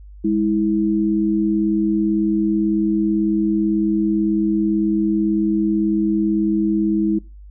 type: tone pair together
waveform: sine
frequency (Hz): 205.5 / 323.6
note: G#3 / E4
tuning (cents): -18 / -32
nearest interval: minor sixth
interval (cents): 786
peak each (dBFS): -19 / -17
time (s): 0.24-7.19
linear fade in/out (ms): 10
effects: noise-tail reverb RT60 0.3 s tail -23 dB re dry + added 50 Hz sine -37 dBFS peak until 7.5 s